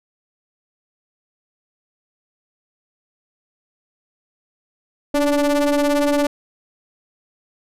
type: ring-modulated tone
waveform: square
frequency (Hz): 146.9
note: D3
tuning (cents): +1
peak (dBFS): -13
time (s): 5.14-6.27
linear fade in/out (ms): 5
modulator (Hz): 432
effects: resampled to 32000 Hz